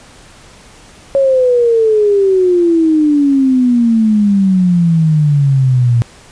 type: exponential sweep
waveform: sine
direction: down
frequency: 554.4 to 116.54 Hz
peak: -7 dBFS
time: 1.15-6.02 s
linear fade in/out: 0 ms
effects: pink hiss -40 dBFS RMS until 6.31 s + resampled to 22050 Hz